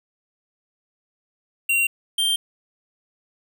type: tone pair in turn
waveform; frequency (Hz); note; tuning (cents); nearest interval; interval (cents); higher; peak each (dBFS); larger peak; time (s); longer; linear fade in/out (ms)
square; 2754 / 3164; F7 / G7; -25 / +15; major second; 240; second; -18 / -19; first; 1.69-1.87 / 2.18-2.36; neither; 5
effects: none